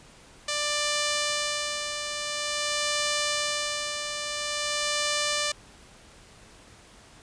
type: tone with tremolo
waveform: 5% pulse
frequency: 591 Hz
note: D5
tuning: 11 cents sharp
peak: -13 dBFS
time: 0.48-5.52 s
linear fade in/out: 5 ms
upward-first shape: sine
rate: 0.48 Hz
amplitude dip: 50%
effects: pink hiss -52 dBFS RMS until 7.22 s + resampled to 22050 Hz